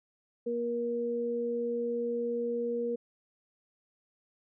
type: tone pair together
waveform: sine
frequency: 237.1 / 474.2 Hz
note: A#3 / A#4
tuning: +30 / +30 cents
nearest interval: octave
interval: 1200 cents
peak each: -36 / -30 dBFS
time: 0.46-2.96 s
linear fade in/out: 10 ms
effects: none